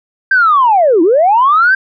sine linear two-way sweep, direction down then up, 1597 to 309.6 to 1597 Hz, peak -5 dBFS, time 0.31-1.75 s, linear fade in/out 5 ms, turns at 1.02 s, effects tanh soft clip ceiling -1 dBFS

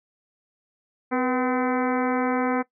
harmonic tone with a mistuned harmonic, 255.1 Hz, C4, 44 cents flat, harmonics 1 / 2 / 3 / 4 / 5 / 6 / 7 / 8 / 9, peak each -24 / -27 / -29 / -32 / -33 / -35 / -40 / -36 / -41 dBFS, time 1.11-2.63 s, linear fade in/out 20 ms, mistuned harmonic 2, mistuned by -60 cents, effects noise-tail reverb RT60 0.1 s tail -19 dB re dry

